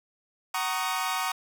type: chord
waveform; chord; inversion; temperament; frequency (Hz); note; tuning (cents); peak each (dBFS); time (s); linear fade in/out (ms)
sawtooth; D# minor seventh; first; equal with one note detuned; 752.1 / 932.3 / 1108.7 / 1244.5; F#5 / A#5 / C#6 / D#6; +28 / 0 / 0 / 0; -29; 0.54-1.32; 5
effects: none